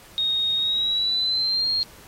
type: tone with pitch glide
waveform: sine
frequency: 3729 to 4234 Hz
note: A#7 to C8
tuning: 0 to +20 cents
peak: -20 dBFS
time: 0.18-1.83 s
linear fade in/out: 0 ms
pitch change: +220 cents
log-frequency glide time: 0.56-1.7 s
effects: pink hiss -48 dBFS RMS until 2.07 s + AAC 48 kbps